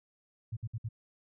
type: tone bursts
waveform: sine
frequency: 112.3 Hz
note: A2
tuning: 36 cents sharp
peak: -33 dBFS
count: 4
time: 0.52-0.889 s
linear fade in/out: 10 ms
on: 48 ms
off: 59 ms
effects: none